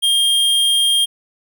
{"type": "tone", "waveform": "square", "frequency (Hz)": 3216, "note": "G7", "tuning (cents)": 44, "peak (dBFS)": -13, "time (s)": [0.02, 1.06], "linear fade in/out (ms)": 20, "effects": []}